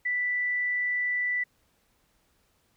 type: tone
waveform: sine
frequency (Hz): 1975.5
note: B6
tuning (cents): 0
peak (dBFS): -25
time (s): 0.05-1.44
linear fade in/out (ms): 10
effects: pink hiss -69 dBFS RMS until 2.76 s